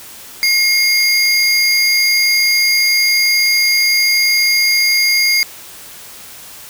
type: tone pair together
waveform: square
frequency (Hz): 2147 / 4812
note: C7 / D8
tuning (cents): +44 / +41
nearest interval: octave + major second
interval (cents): 1397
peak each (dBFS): -14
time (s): 0.43-5.43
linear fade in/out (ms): 0
effects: white hiss -35 dBFS RMS until 6.69 s